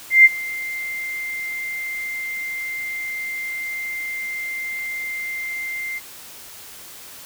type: tone with ADSR envelope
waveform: sine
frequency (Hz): 2093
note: C7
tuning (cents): 0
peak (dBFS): -4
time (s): 0.1-6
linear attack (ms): 150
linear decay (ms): 30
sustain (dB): -21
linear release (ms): 28
effects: white hiss -40 dBFS RMS until 7.25 s